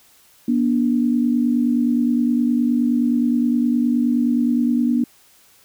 sine tone pair together, 241.3 / 290.9 Hz, B3 / D4, -40 / -16 cents, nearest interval minor third, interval 324 cents, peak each -16 / -21 dBFS, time 0.48-5.04 s, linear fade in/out 5 ms, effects white hiss -53 dBFS RMS until 5.64 s

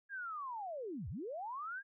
sine linear two-way sweep, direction down then up, 1652 to 65.41 to 1652 Hz, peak -40 dBFS, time 0.09-1.83 s, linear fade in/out 50 ms, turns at 1.09 s, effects none

